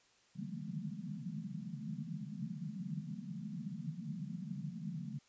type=band-pass noise; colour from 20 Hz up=pink; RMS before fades=-43 dBFS; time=0.35-5.19 s; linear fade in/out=10 ms; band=140 to 230 Hz; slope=96 dB/octave; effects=white hiss -69 dBFS RMS until 5.28 s + resampled to 16000 Hz